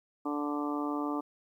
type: harmonic tone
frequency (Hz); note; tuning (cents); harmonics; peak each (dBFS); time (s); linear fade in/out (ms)
146.6; D3; -3; 2 / 3 / 4 / 5 / 6 / 7 / 8; -32 / -41 / -43 / -42 / -41 / -43 / -39; 0.25-1.21; 10
effects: 11-bit